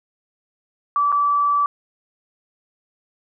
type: tone with dropouts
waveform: sine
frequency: 1156 Hz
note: D6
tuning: 28 cents flat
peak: -15 dBFS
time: 0.96-1.66 s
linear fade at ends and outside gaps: 1 ms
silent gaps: 1.119-1.125 s
effects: none